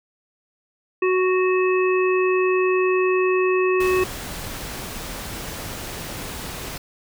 harmonic tone, 370 Hz, F#4, in tune, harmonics 1 / 3 / 5 / 7, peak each -17 / -26 / -31 / -27 dBFS, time 1.02-4.04 s, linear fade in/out 5 ms
pink noise, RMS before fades -32 dBFS, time 3.8-6.78 s, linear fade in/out 5 ms
effects none

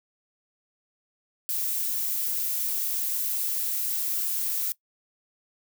violet noise with high-pass filter sweep, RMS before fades -28 dBFS, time 1.49-4.72 s, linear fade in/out 0 ms, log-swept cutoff 230 to 830 Hz, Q 1.3, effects noise-tail reverb RT60 0.1 s tail -20 dB re dry

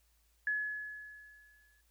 sine tone with exponential decay, 1700 Hz, G#6, 40 cents sharp, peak -29 dBFS, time 0.47-1.81 s, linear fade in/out 2 ms, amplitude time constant 290 ms, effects added 56 Hz sine -70 dBFS peak until 1.9 s + white hiss -74 dBFS RMS until 1.9 s

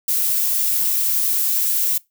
violet noise, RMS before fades -19 dBFS, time 0.08-1.98 s, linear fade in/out 5 ms, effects noise-tail reverb RT60 0.2 s tail -23 dB re dry

